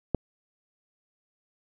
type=click; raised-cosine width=2 ms; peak=-10 dBFS; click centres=0.147 s; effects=none